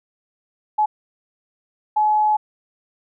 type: tone bursts at uneven times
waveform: sine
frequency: 851 Hz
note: G#5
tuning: 42 cents sharp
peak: -14 dBFS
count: 2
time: 0.78-0.86 / 1.96-2.37 s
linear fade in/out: 10 ms
effects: none